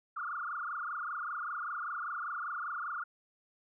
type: tone with frequency modulation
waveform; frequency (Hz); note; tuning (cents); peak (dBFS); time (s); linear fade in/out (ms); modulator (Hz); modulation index
sine; 1300; E6; -24; -35; 0.16-3.04; 10; 25.1; 5.9
effects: none